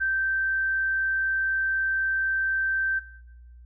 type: tone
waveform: sine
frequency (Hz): 1559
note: G6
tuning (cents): -10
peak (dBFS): -22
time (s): 0-3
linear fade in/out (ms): 20
effects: noise-tail reverb RT60 1.0 s tail -21 dB re dry + added 60 Hz sine -45 dBFS peak until 3.65 s